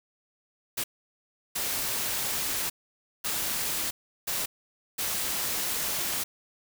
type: noise bursts at uneven times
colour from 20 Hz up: white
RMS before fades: -30 dBFS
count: 5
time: 0.77-0.84 / 1.55-2.7 / 3.24-3.91 / 4.27-4.46 / 4.98-6.24 s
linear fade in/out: 10 ms
effects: none